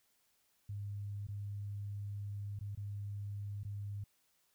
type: tone with dropouts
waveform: sine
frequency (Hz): 101.6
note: G#2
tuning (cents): -38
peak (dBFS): -39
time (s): 0.69-4.04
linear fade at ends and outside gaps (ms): 5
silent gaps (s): 1.269-1.285 / 2.591-2.609 / 2.751-2.773 / 3.634-3.649
effects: white hiss -75 dBFS RMS until 4.54 s